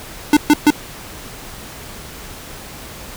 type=tone bursts; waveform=square; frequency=297.7 Hz; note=D4; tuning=24 cents sharp; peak=-7 dBFS; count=3; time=0.33-0.704 s; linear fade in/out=2 ms; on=38 ms; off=130 ms; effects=pink hiss -34 dBFS RMS until 3.16 s